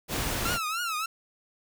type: noise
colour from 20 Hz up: pink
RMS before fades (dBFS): -30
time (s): 0.08-0.59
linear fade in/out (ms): 50
type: tone with vibrato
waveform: sawtooth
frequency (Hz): 1329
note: E6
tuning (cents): +14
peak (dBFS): -25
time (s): 0.45-1.06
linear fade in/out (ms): 5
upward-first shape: triangle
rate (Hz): 3.4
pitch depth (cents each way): 160
effects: none